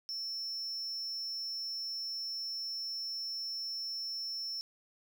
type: tone with amplitude modulation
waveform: triangle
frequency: 5400 Hz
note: E8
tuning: 41 cents sharp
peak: -33 dBFS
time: 0.09-4.61 s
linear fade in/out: 0 ms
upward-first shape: sine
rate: 256 Hz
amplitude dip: 45%
effects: none